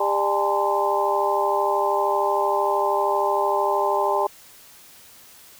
sine tone cluster, 400.1 / 597 / 815 / 888 / 1030 Hz, G4 / D5 / G#5 / A5 / C6, +35 / +28 / -33 / +16 / -28 cents, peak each -25 dBFS, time 0-4.27 s, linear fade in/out 5 ms, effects white hiss -48 dBFS RMS until 5.59 s

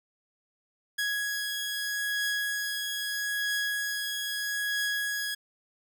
sawtooth beating tone pair, 1664 / 1664.78 Hz, G#6 / G#6, +3 / +4 cents, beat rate 0.78 Hz, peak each -34 / -26 dBFS, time 0.98-5.35 s, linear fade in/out 10 ms, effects none

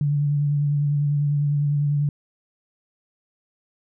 sine tone with vibrato, 145.2 Hz, D3, 19 cents flat, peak -18 dBFS, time 0.01-2.09 s, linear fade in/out 2 ms, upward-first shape sine, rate 10 Hz, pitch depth 24 cents each way, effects none

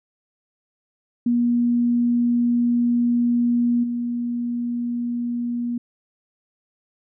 sine tone with level steps, 239.5 Hz, A#3, 47 cents sharp, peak -16 / -22 dBFS, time 1.26-5.78 s, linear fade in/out 5 ms, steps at 3.83 s, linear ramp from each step 10 ms, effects none

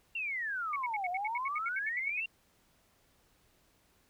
sine exponential two-way sweep, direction down then up, 2794 to 698.5 to 2794 Hz, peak -33 dBFS, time 0.15-2.26 s, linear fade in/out 5 ms, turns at 1.09 s
sine tone bursts, 2217 Hz, C#7, in tune, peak -33 dBFS, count 15, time 0.73-2.203 s, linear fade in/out 5 ms, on 31 ms, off 72 ms
effects pink hiss -69 dBFS RMS until 4.09 s

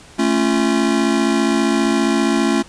square chord, A augmented, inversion none, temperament just, 220 / 275 / 343.8 Hz, A3 / C#4 / E#4, 0 / -14 / -27 cents, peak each -19 / -19 / -20 dBFS, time 0.18-2.63 s, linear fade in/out 20 ms, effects pink hiss -43 dBFS RMS until 2.68 s + resampled to 22050 Hz

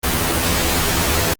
pink noise with comb filter, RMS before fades -18 dBFS, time 0.03-1.34 s, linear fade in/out 10 ms, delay 12 ms, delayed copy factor +0.85, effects Opus 24 kbps

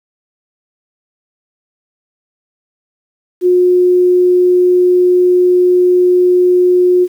sine tone, 360.4 Hz, F#4, 45 cents flat, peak -6 dBFS, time 3.41-7.08 s, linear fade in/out 50 ms, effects 7-bit

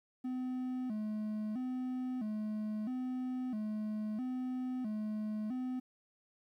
triangle tone with vibrato, 233.1 Hz, A#3, in tune, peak -33 dBFS, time 0.24-5.8 s, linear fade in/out 10 ms, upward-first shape square, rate 0.76 Hz, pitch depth 150 cents each way, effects 12-bit

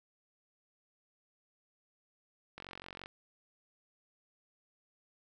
click train, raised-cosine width 0.3 ms, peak -29 dBFS, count 23, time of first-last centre 2.58-3.059 s, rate 45.9 Hz, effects none

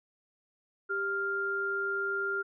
sine tone pair together, 393.9 / 1398 Hz, G4 / F6, +8 / +1 cents, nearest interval octave + minor seventh, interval 2193 cents, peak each -35 / -30 dBFS, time 0.89-2.43 s, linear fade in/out 20 ms, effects none

